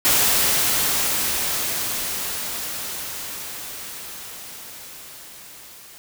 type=noise with level ramp; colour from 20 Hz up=white; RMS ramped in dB=-17 to -44 dBFS; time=0.05-5.98 s; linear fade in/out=0 ms; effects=none